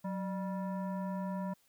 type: tone with frequency modulation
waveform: sine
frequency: 185.6 Hz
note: F#3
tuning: 6 cents sharp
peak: -34 dBFS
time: 0.04-1.54 s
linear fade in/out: 10 ms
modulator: 784 Hz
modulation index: 0.76
effects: white hiss -70 dBFS RMS until 1.68 s